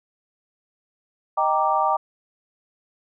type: chord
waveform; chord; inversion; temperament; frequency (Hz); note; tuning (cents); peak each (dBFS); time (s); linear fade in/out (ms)
sine; Eb major seventh; none; equal; 622.3 / 784 / 932.3 / 1174.7; Eb5 / G5 / Bb5 / D6; 0 / 0 / 0 / 0; -26 / -22 / -23 / -23; 1.37-1.97; 10
effects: none